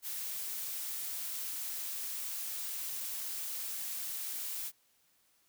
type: noise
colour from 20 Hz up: blue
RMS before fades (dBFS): -39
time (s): 0.02-4.72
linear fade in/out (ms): 50
effects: white hiss -71 dBFS RMS until 5.48 s